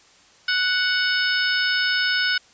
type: harmonic tone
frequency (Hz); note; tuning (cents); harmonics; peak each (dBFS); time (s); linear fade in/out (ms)
740; F#5; 0; 2 / 3 / 4 / 5 / 6 / 7; -21 / -29 / -27 / -30 / -31 / -27; 0.48-2.38; 5
effects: white hiss -53 dBFS RMS until 2.53 s + resampled to 16000 Hz